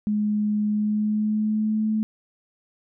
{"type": "tone with pitch glide", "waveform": "sine", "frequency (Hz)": [210, 216.8], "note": ["G#3", "A3"], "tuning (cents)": [19, -25], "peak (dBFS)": -20, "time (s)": [0.07, 2.03], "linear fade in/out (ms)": 0, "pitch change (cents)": 56, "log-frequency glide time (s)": [0.69, 1.88], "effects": []}